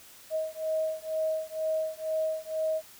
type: beating tone pair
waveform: sine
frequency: 631 / 633.1 Hz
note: D#5 / D#5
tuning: +24 / +30 cents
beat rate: 2.1 Hz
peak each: -31 dBFS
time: 0.3-2.82 s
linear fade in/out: 50 ms
effects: white hiss -52 dBFS RMS until 2.99 s